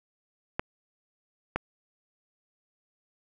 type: clicks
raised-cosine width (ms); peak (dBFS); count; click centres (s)
0.5; -12; 2; 0.595 / 1.56
effects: none